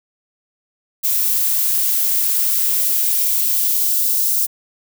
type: noise with high-pass filter sweep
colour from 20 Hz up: violet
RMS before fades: -17 dBFS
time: 1.03-4.47 s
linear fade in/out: 20 ms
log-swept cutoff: 380 to 5000 Hz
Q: 0.92
effects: none